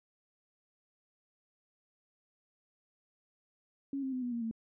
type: tone with pitch steps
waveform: sine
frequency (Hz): 276.1 / 265.2 / 254.7 / 244.6 / 234.9 / 225.6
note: C#4 / C4 / C4 / B3 / A#3 / A3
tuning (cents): -7 / +23 / -46 / -16 / +13 / +44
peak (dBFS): -33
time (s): 3.93-4.512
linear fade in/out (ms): 2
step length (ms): 97
effects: none